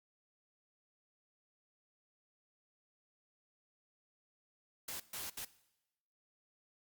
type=noise bursts at uneven times; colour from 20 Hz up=white; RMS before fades=-43 dBFS; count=3; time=4.88-5 / 5.13-5.3 / 5.37-5.45 s; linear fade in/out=5 ms; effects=noise-tail reverb RT60 0.9 s tail -18 dB re dry + Opus 48 kbps